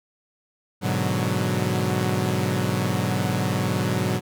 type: chord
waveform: sawtooth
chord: G# half-diminished seventh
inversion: none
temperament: equal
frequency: 103.83 / 123.47 / 146.83 / 185 Hz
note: G#2 / B2 / D3 / F#3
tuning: 0 / 0 / 0 / 0 cents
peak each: -23 / -23 / -25 / -22 dBFS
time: 0.81-4.21 s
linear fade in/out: 50 ms
effects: none